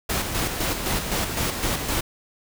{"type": "noise with tremolo", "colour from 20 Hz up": "pink", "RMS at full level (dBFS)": -24, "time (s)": [0.09, 2.01], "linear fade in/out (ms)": 10, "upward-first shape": "square", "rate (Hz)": 3.9, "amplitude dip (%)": 45, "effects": []}